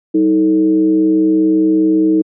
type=tone with frequency modulation; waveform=sine; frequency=316.2 Hz; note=D#4; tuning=28 cents sharp; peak=-8 dBFS; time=0.14-2.22 s; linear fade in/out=10 ms; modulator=125 Hz; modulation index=0.56; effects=high-pass 200 Hz 12 dB/octave